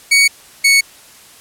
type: tone pair in turn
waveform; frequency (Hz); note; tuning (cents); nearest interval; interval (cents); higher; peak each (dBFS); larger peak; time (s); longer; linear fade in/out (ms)
sawtooth; 2239 / 2218; C#7 / C#7; +17 / 0; unison; 17; first; -4; neither; 0.11-0.28 / 0.64-0.81; neither; 10
effects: white hiss -42 dBFS RMS until 1.4 s + low-pass 12000 Hz 12 dB/octave